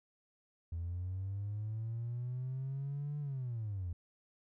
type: linear two-way sweep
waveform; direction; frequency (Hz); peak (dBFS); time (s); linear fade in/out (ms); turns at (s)
triangle; up then down; 82.41 to 148 to 83.4; -33; 0.72-3.93; 5; 3.19
effects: tanh soft clip ceiling -33 dBFS